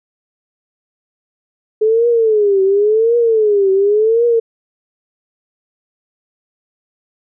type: tone with vibrato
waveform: sine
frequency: 426.7 Hz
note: G#4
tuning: 47 cents sharp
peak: -9 dBFS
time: 1.81-4.4 s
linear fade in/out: 10 ms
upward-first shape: triangle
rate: 0.92 Hz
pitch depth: 200 cents each way
effects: none